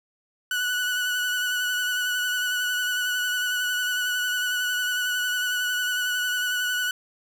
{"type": "tone with vibrato", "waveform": "30% pulse", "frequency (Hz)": 1480, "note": "F#6", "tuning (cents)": 0, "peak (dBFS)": -21, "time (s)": [0.51, 6.91], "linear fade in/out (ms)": 2, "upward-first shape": "triangle", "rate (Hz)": 11, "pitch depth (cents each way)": 27, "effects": []}